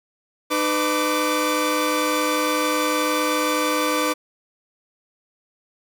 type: tone cluster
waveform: sawtooth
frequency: 304.5 / 501 / 1167 Hz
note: D#4 / B4 / D6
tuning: -37 / +25 / -11 cents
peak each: -20 dBFS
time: 0.5-4.14 s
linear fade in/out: 20 ms
effects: none